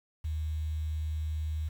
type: tone with quantisation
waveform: sine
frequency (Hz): 77.78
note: D#2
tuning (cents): 0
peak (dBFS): -30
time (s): 0.24-1.69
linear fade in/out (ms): 10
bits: 9
effects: none